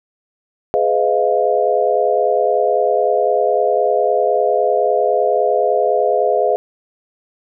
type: chord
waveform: sine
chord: F half-diminished seventh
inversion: first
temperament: just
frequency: 419.1 / 502.9 / 628.6 / 698.5 Hz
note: Ab4 / Cb5 / Eb5 / F5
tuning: +16 / +31 / +18 / 0 cents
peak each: -18 dBFS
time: 0.74-6.56 s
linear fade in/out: 0 ms
effects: none